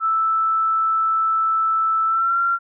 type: tone with pitch glide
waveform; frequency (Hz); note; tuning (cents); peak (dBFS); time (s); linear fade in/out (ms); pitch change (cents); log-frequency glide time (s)
sine; 1318.5 to 1374.5; E6 to F6; 0 to -28; -16; 0-2.59; 50; +72; 2.06-2.39
effects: none

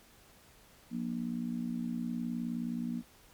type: harmonic tone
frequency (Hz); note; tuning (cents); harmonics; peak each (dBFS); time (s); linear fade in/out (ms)
59.3; A#1; +30; 3 / 4 / 5; -39 / -34 / -45; 0.9-3.03; 50
effects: pink hiss -60 dBFS RMS until 3.33 s + MP3 96 kbps

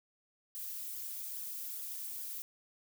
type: noise with flanger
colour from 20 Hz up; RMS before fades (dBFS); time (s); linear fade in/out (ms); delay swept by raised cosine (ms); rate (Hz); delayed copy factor
violet; -42; 0.55-2.42; 0; 0.59 to 4.19; 2.4; +0.6
effects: none

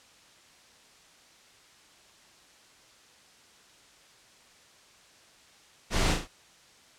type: noise with echo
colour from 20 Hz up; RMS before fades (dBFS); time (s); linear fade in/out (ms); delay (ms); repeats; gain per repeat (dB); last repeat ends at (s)
pink; -27; 5.9-6.17; 50; 37; 3; -5; 6.281
effects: white hiss -57 dBFS RMS until 6.98 s + low-pass 7000 Hz 12 dB/octave

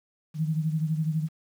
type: beating tone pair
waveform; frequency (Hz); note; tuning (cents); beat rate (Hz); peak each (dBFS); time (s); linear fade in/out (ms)
sine; 155.56 / 167.56; D#3 / E3; 0 / +29; 12; -25 / -31; 0.34-1.29; 50
effects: 9-bit

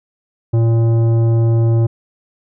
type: tone with tanh clipping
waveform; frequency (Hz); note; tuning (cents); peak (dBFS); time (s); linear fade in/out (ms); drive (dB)
triangle; 114.8; A#2; -26; -12; 0.53-1.87; 10; 16
effects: none

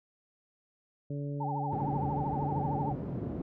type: harmonic tone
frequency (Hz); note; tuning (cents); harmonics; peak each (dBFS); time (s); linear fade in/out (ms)
143.2; D3; -43; 1 / 2 / 3 / 4; -34 / -40 / -44 / -46; 1.1-2.96; 5
type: tone with vibrato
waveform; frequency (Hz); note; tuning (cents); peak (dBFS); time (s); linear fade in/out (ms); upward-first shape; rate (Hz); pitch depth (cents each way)
sine; 830; G#5; -1; -33; 1.4-2.93; 10; triangle; 13; 190
type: band-pass noise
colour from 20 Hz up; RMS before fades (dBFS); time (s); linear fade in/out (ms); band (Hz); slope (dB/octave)
pink; -37; 1.72-3.42; 5; 100 to 350; 12
effects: none

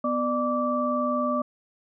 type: tone cluster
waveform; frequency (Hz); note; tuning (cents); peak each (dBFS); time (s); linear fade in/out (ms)
sine; 247.8 / 597 / 1163; B3 / D5 / D6; +6 / +28 / -17; -27; 0.04-1.42; 5
effects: none

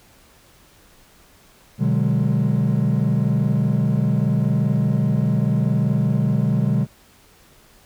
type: chord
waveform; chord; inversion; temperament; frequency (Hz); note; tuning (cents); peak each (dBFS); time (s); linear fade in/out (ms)
triangle; G# half-diminished seventh; first; just; 124.59 / 149.51 / 186.89 / 207.7; B2 / D3 / F#3 / G#3; +16 / +31 / +18 / 0; -18 / -18 / -21 / -20; 1.78-6.87; 50
effects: tanh soft clip ceiling -9 dBFS + pink hiss -52 dBFS RMS until 7.85 s

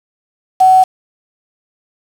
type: tone with quantisation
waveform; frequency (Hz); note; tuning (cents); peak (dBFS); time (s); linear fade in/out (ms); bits
sine; 750; F#5; +23; -4; 0.6-0.84; 10; 4
effects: low-pass 11000 Hz 12 dB/octave

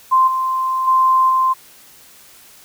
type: tone with level steps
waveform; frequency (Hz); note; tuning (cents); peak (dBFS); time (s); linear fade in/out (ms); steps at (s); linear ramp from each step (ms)
sine; 1043; C6; -6; -9 / -16 / -10 / -12; 0.11-1.54; 20; 0.27 / 0.87 / 1.29; 10
effects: white hiss -45 dBFS RMS until 2.64 s

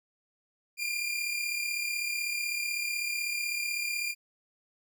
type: tone pair together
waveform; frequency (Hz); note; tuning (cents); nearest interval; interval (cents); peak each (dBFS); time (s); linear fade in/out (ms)
sawtooth; 2373 / 2409; D7 / D7; +17 / +43; unison; 26; -33 / -28; 0.77-4.15; 50
effects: none

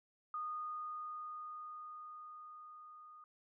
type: tone with level ramp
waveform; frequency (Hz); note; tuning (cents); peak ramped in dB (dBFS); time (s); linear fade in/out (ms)
sine; 1231; D#6; -19; -38 to -54; 0.34-3.24; 2
effects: none

